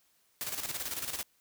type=noise with tremolo; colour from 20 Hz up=white; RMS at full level=-35 dBFS; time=0.41-1.23 s; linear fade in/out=0 ms; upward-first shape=square; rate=18 Hz; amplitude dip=60%; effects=white hiss -70 dBFS RMS until 1.4 s